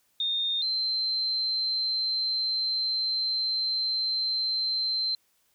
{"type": "tone pair in turn", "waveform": "sine", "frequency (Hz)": [3658, 4111], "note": ["A#7", "C8"], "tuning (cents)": [-33, -31], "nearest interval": "major second", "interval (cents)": 202, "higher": "second", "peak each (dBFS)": -25, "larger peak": "neither", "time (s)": [[0.2, 0.62], [0.62, 5.15]], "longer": "second", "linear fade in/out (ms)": 2, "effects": ["white hiss -69 dBFS RMS until 5.54 s"]}